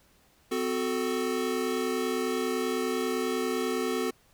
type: chord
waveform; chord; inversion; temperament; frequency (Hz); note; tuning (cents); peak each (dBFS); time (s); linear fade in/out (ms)
square; F# diminished; second; equal with one note detuned; 256.4 / 370 / 440; C4 / F#4 / A4; -35 / 0 / 0; -33 / -32 / -32; 0.51-4.11; 10
effects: pink hiss -63 dBFS RMS until 4.33 s